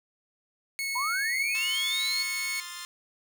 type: tone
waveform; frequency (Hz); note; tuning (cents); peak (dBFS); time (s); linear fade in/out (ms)
sawtooth; 2196; C#7; -17; -26; 0.79-2.6; 0
type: linear sweep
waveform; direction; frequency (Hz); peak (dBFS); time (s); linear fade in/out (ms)
sine; up; 932.3 to 4435; -28; 0.95-2.23; 10
type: chord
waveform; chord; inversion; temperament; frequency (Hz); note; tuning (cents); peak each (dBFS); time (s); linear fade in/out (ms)
10% pulse; F dominant seventh; second; equal; 1046.5 / 1244.5 / 1396.9 / 1760; C6 / Eb6 / F6 / A6; 0 / 0 / 0 / 0; -33 / -39 / -38 / -33; 1.55-2.85; 0
effects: none